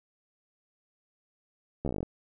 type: slowing click train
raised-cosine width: 2 ms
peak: -19 dBFS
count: 11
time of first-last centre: 1.85-2.03 s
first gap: 13 ms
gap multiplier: 1.07
effects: none